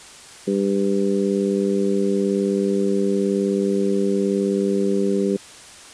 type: harmonic tone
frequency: 99 Hz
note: G2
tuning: 18 cents sharp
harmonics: 2 / 3 / 4 / 5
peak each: -21 / -26 / -21 / -27 dBFS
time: 0.47-5.37 s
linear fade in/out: 10 ms
effects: white hiss -42 dBFS RMS until 5.93 s + resampled to 22050 Hz